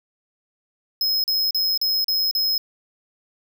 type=tone bursts; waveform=square; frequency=5130 Hz; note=E8; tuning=48 cents flat; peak=-19 dBFS; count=6; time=1.01-2.58 s; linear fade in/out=2 ms; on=230 ms; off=38 ms; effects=none